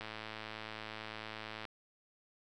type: click train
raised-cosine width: 0.3 ms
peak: -27 dBFS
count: 180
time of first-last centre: 0.01-1.652 s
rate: 109 Hz
effects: none